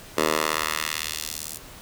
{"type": "tone with high-pass filter sweep", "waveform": "10% pulse", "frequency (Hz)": 77.8, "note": "D#2", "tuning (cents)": 0, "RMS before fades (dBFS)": -27, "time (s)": [0.17, 1.58], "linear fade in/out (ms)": 10, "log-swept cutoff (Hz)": [410, 8400], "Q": 0.83, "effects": ["pink hiss -44 dBFS RMS until 1.81 s"]}